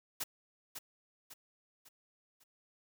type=noise with echo; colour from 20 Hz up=white; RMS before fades=-37 dBFS; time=0.2-0.24 s; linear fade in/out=10 ms; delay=550 ms; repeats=4; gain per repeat=-7 dB; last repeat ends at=2.44 s; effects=none